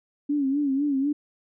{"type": "tone with vibrato", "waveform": "sine", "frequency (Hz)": 280, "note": "C#4", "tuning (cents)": 18, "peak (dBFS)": -21, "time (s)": [0.29, 1.13], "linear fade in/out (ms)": 10, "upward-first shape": "sine", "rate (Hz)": 4, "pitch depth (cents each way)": 91, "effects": []}